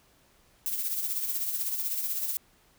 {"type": "noise with tremolo", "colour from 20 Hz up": "violet", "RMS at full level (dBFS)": -29, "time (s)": [0.66, 2.37], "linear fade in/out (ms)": 0, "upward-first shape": "sine", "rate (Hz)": 16, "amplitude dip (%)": 50, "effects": ["pink hiss -63 dBFS RMS until 2.78 s"]}